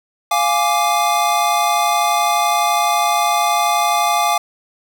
square chord, D diminished, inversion first, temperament equal, 698.5 / 830.6 / 1174.7 Hz, F5 / Ab5 / D6, 0 / 0 / 0 cents, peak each -19 dBFS, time 0.31-4.38 s, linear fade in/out 5 ms, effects none

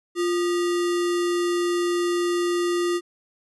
sine tone with sample-and-hold, 349.2 Hz, F4, in tune, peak -20 dBFS, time 0.15-3.01 s, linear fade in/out 50 ms, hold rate 1575 Hz, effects resampled to 24000 Hz

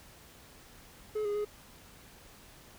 triangle tone with pitch steps, 426.6 / 411.8 / 417.7 Hz, G#4 / G#4 / G#4, +46 / -15 / +10 cents, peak -28 dBFS, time 1.15-1.45 s, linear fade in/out 10 ms, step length 100 ms, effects pink hiss -55 dBFS RMS until 2.78 s

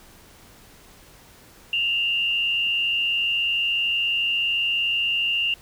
sine tone with frequency modulation, 2794 Hz, F7, in tune, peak -20 dBFS, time 1.73-5.54 s, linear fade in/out 2 ms, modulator 131 Hz, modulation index 0.55, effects pink hiss -50 dBFS RMS until 5.61 s

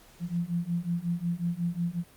sine beating tone pair, 169.3 / 174.8 Hz, E3 / F3, +46 / +2 cents, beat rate 5.5 Hz, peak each -31 / -30 dBFS, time 0.2-2.04 s, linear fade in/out 50 ms, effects pink hiss -56 dBFS RMS until 2.16 s + Opus 48 kbps

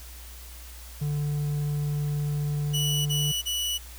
triangle tone, 147 Hz, D3, 2 cents sharp, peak -23 dBFS, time 1.01-3.32 s, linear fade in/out 10 ms
sawtooth tone bursts, 2949 Hz, F#7, 6 cents flat, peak -23 dBFS, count 3, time 2.73-3.784 s, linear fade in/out 20 ms, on 330 ms, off 32 ms
effects added 60 Hz sine -42 dBFS peak until 3.98 s + white hiss -47 dBFS RMS until 3.98 s

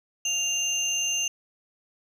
sine tone pair together, 2794 / 6269 Hz, F7 / G8, 0 / -1 cents, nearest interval octave + major second, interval 1399 cents, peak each -25 dBFS, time 0.25-1.28 s, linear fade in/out 5 ms, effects tanh soft clip ceiling -20 dBFS + 9-bit

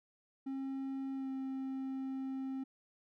triangle tone with pitch glide, 269 to 265.8 Hz, C4 to C4, +48 to +27 cents, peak -35 dBFS, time 0.46-2.64 s, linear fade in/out 10 ms, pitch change -21 cents, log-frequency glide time 1.15-1.29 s, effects none

